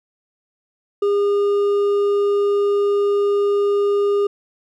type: tone with hard clipping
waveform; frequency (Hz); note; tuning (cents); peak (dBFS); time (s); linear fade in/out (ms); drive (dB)
triangle; 405.7; G#4; -41; -16; 1.02-4.27; 5; 8
effects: none